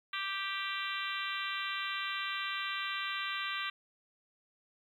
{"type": "harmonic tone", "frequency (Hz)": 392, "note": "G4", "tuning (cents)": 0, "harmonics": [3, 4, 5, 6, 7, 8, 9, 10], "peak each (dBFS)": [-40, -41, -42, -43, -43, -44, -45, -45], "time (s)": [0.13, 3.7], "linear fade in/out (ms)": 5, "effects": ["11-bit"]}